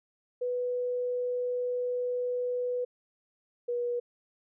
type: tone pair in turn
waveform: sine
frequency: 493.9 / 482.9 Hz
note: B4 / B4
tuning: 0 / -39 cents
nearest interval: unison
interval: 39 cents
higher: first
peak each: -28 dBFS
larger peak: neither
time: 0.41-2.85 / 3.68-4 s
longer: first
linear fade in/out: 10 ms
effects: none